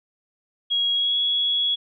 sine tone with pitch glide, 3300 to 3352 Hz, G#7 to G#7, -12 to +15 cents, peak -19 dBFS, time 0.7-1.76 s, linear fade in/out 20 ms, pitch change +27 cents, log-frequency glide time 0.94-1.18 s, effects none

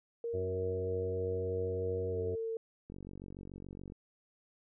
sine tone with pitch glide, 466.2 to 450.6 Hz, A#4 to A4, 0 to +41 cents, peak -34 dBFS, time 0.24-2.57 s, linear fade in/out 2 ms, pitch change -59 cents, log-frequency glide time 2.09-2.19 s
harmonic tone, 92.6 Hz, F#2, 2 cents sharp, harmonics 1 / 2 / 3 / 4 / 5 / 6 / 7, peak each -38 / -50 / -49 / -42 / -53 / -50 / -48 dBFS, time 0.33-2.36 s, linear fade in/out 20 ms
click train, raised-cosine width 3 ms, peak -34 dBFS, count 49, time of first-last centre 2.9-3.921 s, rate 47 Hz
effects none

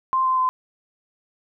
sine tone with pitch steps, 1046.5 / 1036.9 / 1027.3 Hz, C6 / C6 / C6, 0 / -16 / -32 cents, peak -17 dBFS, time 0.13-0.49 s, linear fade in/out 0 ms, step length 120 ms, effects none

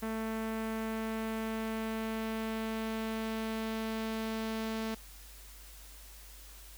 sawtooth tone with low-pass filter sweep, 221.8 Hz, A3, 14 cents sharp, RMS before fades -36 dBFS, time 0.02-4.95 s, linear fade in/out 10 ms, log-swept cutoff 2000 to 4900 Hz, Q 1, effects added 50 Hz sine -51 dBFS peak until 6.77 s + white hiss -54 dBFS RMS until 6.77 s

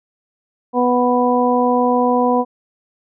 harmonic tone, 246.9 Hz, B3, in tune, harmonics 1 / 2 / 3 / 4, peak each -17 / -17 / -19 / -19 dBFS, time 0.73-2.45 s, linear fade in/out 50 ms, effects none

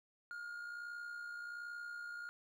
triangle tone with amplitude modulation, 1420 Hz, F6, 28 cents sharp, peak -40 dBFS, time 0.31-2.29 s, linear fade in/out 0 ms, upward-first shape sine, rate 61.3 Hz, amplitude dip 45%, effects none

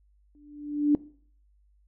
sine tone with exponential growth, 293.7 Hz, D4, in tune, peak -15 dBFS, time 0.35-0.95 s, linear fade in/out 1 ms, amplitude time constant 130 ms, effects noise-tail reverb RT60 0.5 s tail -20 dB re dry + added 50 Hz sine -60 dBFS peak until 1.87 s

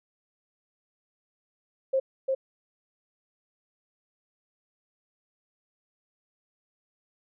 sine tone with echo, 532 Hz, C5, 29 cents sharp, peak -21 dBFS, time 1.93-2 s, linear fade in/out 10 ms, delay 350 ms, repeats 1, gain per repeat -2 dB, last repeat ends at 2.35 s, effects none

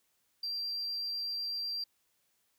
sine tone, 4723 Hz, D8, 9 cents sharp, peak -32 dBFS, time 0.43-1.84 s, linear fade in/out 5 ms, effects tanh soft clip ceiling -31 dBFS + white hiss -75 dBFS RMS until 2.58 s

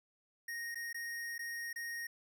square tone with dropouts, 1864.7 Hz, A#6, in tune, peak -40 dBFS, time 0.48-2.07 s, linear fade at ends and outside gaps 5 ms, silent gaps 0.746-0.755 / 0.929-0.944 / 1.381-1.391 / 1.73-1.759 s, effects none

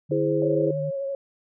sine tone with pitch glide, 148.6 to 151.55 Hz, D3 to D#3, +21 to -45 cents, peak -28 dBFS, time 0.09-0.91 s, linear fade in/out 20 ms, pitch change +34 cents, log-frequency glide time 0.26-0.73 s
sine chord, E augmented, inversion none, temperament equal with one note detuned, 329.6 / 415.3 / 521.1 Hz, E4 / G#4 / B#4, 0 / 0 / -7 cents, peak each -25 dBFS, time 0.11-0.71 s, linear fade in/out 5 ms
sine tone with vibrato, 550 Hz, C#5, 14 cents flat, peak -26 dBFS, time 0.42-1.15 s, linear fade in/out 2 ms, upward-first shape sine, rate 12 Hz, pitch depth 23 cents each way
effects none

